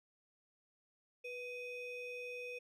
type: ring-modulated tone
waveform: triangle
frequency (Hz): 1501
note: F#6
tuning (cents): +24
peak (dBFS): -38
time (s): 1.24-2.59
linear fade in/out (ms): 10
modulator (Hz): 1010
effects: none